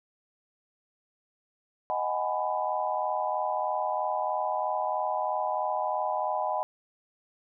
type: chord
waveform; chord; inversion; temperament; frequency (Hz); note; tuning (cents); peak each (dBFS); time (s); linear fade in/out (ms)
sine; G# minor seventh; second; just; 623 / 747.5 / 830.6 / 996.7; D#5 / F#5 / G#5 / B5; +2 / +17 / 0 / +16; -32; 1.9-6.63; 0
effects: none